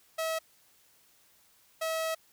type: tone pair in turn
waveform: sawtooth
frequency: 645 / 645 Hz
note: E5 / E5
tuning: -38 / -38 cents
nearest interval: unison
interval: 0 cents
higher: neither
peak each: -26 dBFS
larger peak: neither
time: 0.18-0.39 / 1.81-2.15 s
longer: second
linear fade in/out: 10 ms
effects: white hiss -64 dBFS RMS until 2.32 s